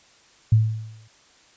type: tone with exponential decay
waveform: sine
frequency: 110 Hz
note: A2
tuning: in tune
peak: -10 dBFS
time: 0.52-1.08 s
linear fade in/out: 5 ms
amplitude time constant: 120 ms
effects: white hiss -55 dBFS RMS until 1.56 s + resampled to 16000 Hz